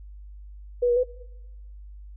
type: tone with pitch steps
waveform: sine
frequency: 488.2 / 480.4 / 500 Hz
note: B4 / B4 / B4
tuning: -20 / -48 / +21 cents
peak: -18 dBFS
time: 0.82-1.036 s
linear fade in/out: 10 ms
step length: 72 ms
effects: noise-tail reverb RT60 1.0 s tail -21 dB re dry + added 50 Hz sine -40 dBFS peak until 2.16 s